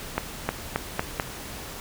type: accelerating click train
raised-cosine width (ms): 0.5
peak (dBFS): -8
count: 5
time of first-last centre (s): 0.18-1.198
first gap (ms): 310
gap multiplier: 0.87
effects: pink hiss -38 dBFS RMS until 1.8 s